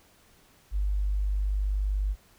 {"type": "tone", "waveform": "sine", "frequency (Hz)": 49.83, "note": "G1", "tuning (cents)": 29, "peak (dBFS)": -24, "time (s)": [0.71, 2.16], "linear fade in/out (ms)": 50, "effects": ["pink hiss -60 dBFS RMS until 2.38 s"]}